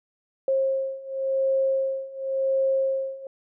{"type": "beating tone pair", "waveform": "sine", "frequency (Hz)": [535, 535.92], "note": ["C5", "C5"], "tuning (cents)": [38, 41], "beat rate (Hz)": 0.92, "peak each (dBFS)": [-26, -24], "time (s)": [0.48, 3.27], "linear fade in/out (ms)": 2, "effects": []}